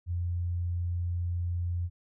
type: tone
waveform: sine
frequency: 87.31 Hz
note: F2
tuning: in tune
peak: -28 dBFS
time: 0.06-1.9 s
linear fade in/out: 50 ms
effects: none